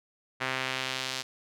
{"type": "tone with band-pass filter sweep", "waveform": "sawtooth", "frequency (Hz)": 130.81, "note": "C3", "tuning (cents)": 0, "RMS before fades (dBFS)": -33, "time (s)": [0.4, 1.23], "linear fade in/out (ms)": 20, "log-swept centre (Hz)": [1900, 4600], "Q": 1.2, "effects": []}